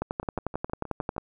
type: two click trains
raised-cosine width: 1 ms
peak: -24 / -14 dBFS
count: 7 / 14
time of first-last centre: 0.23-1.165 / 0.02-1.181 s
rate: 6.42 / 11.2 Hz
effects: none